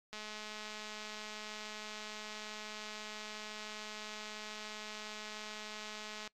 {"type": "click train", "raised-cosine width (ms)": 0.2, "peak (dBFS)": -28, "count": 1310, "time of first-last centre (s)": [0.13, 6.276], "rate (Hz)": 213, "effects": ["noise-tail reverb RT60 0.1 s tail -22 dB re dry", "AAC 64 kbps"]}